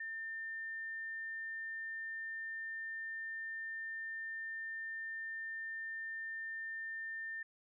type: tone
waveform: sine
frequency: 1800 Hz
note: A6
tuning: 39 cents sharp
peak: -40 dBFS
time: 0-7.43 s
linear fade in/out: 5 ms
effects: none